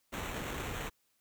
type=noise with sample-and-hold; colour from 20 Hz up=pink; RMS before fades=-39 dBFS; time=0.12-0.9 s; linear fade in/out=20 ms; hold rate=4900 Hz; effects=white hiss -75 dBFS RMS until 1.2 s